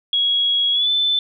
sine tone with pitch glide, 3322 to 3520 Hz, G#7 to A7, 0 to 0 cents, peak -15 dBFS, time 0.13-1.19 s, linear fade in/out 2 ms, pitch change +100 cents, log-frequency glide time 0.72-0.9 s, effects none

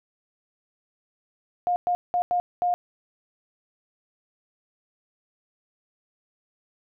sine tone bursts at uneven times, 711 Hz, F5, 31 cents sharp, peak -20 dBFS, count 5, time 1.67-1.76 / 1.87-1.95 / 2.14-2.22 / 2.31-2.4 / 2.62-2.74 s, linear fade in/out 0 ms, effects none

